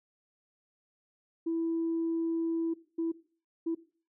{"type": "tone bursts at uneven times", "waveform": "sine", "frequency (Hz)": 330, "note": "E4", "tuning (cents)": 2, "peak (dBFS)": -27, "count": 3, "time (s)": [[1.46, 2.74], [2.98, 3.12], [3.66, 3.75]], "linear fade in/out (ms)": 10, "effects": ["noise-tail reverb RT60 0.4 s tail -18 dB re dry", "tanh soft clip ceiling -24 dBFS"]}